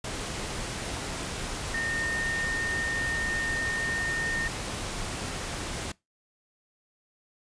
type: tone in noise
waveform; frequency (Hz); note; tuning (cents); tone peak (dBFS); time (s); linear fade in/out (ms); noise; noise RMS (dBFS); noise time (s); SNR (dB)
sine; 1831; A#6; -32; -28; 1.74-4.48; 5; pink; -34; 0.04-5.92; +3
effects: noise-tail reverb RT60 0.2 s tail -22 dB re dry + resampled to 22050 Hz